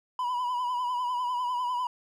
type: tone with vibrato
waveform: triangle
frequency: 987.8 Hz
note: B5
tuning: in tune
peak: -25 dBFS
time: 0.19-1.87 s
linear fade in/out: 2 ms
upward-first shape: triangle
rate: 10 Hz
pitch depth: 63 cents each way
effects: none